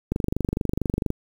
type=click train; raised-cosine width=3 ms; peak=-10 dBFS; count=25; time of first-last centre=0.12-1.104 s; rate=24.4 Hz; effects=7-bit